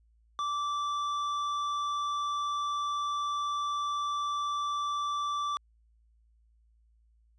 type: tone with hard clipping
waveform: sine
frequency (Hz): 1166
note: D6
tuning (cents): -13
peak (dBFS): -31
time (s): 0.39-5.57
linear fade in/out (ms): 0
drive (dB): 8
effects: added 56 Hz sine -62 dBFS peak until 7.38 s + resampled to 24000 Hz